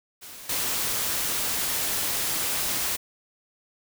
white noise with level steps, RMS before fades -42 / -27 dBFS, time 0.21-2.97 s, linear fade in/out 20 ms, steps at 0.49 s, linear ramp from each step 5 ms, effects none

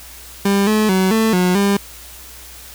30% pulse tone with pitch steps, 198.9 / 215 / 188 / 222.1 / 180.9 / 200 Hz, G3 / A3 / F#3 / A3 / F#3 / G3, +25 / -40 / +28 / +16 / -39 / +35 cents, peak -10 dBFS, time 0.45-1.77 s, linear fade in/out 5 ms, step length 220 ms, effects added 60 Hz sine -42 dBFS peak until 2.74 s + white hiss -38 dBFS RMS until 2.74 s

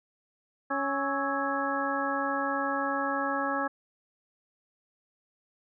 harmonic tone with a mistuned harmonic, 277.2 Hz, C#4, in tune, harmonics 1 / 2 / 3 / 4 / 5 / 6, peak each -34 / -34 / -34 / -34 / -34 / -34 dBFS, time 0.7-3.68 s, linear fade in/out 10 ms, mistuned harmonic 5, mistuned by -95 cents, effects none

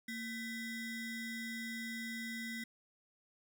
square ring-modulated tone, 880 Hz, A5, in tune, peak -38 dBFS, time 0.08-2.64 s, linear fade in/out 5 ms, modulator 1110 Hz, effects none

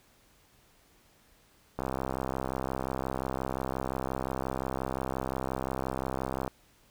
click train, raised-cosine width 1 ms, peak -18 dBFS, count 309, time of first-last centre 1.79-6.478 s, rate 65.7 Hz, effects pink hiss -63 dBFS RMS until 6.9 s

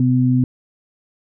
sine tone pair together, 127.7 / 252.7 Hz, C3 / B3, -42 / +40 cents, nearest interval octave, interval 1182 cents, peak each -15 dBFS, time 0-0.44 s, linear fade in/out 2 ms, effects none

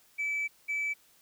sine tone pair in turn, 2306 / 2306 Hz, D7 / D7, -32 / -32 cents, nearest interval unison, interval 0 cents, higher neither, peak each -27 / -27 dBFS, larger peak neither, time 0.18-0.48 / 0.68-0.94 s, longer first, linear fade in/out 20 ms, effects tanh soft clip ceiling -27 dBFS + white hiss -63 dBFS RMS until 1.21 s

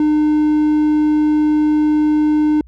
triangle tone with hard clipping, 303 Hz, D#4, 46 cents flat, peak -12 dBFS, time 0-2.61 s, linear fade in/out 2 ms, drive 6 dB, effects added 60 Hz sine -39 dBFS peak until 2.67 s

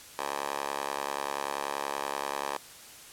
10% pulse tone with high-pass filter, 70.4 Hz, C#2, 27 cents sharp, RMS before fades -34 dBFS, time 0.19-2.57 s, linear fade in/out 0 ms, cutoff 720 Hz, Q 3.7, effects white hiss -49 dBFS RMS until 3.12 s + low-pass 12000 Hz 12 dB/octave

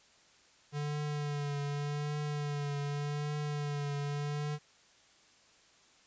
square tone with vibrato, 145.9 Hz, D3, 11 cents flat, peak -34 dBFS, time 0.72-4.59 s, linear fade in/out 50 ms, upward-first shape triangle, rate 0.85 Hz, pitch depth 36 cents each way, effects white hiss -63 dBFS RMS until 6.06 s + resampled to 16000 Hz

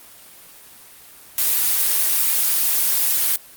blue noise, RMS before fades -18 dBFS, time 1.38-3.36 s, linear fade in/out 2 ms, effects white hiss -44 dBFS RMS until 3.56 s + Opus 32 kbps

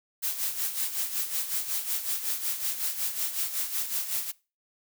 blue noise with tremolo, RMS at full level -28 dBFS, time 0.22-4.32 s, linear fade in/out 20 ms, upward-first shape sine, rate 5.4 Hz, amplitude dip 65%, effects noise-tail reverb RT60 0.3 s tail -21 dB re dry

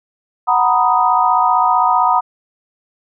sine chord, B major seventh, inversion second, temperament equal, 740 / 932.3 / 987.8 / 1244.5 Hz, F#5 / A#5 / B5 / D#6, 0 / 0 / 0 / 0 cents, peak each -16 dBFS, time 0.47-2.21 s, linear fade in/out 20 ms, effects none

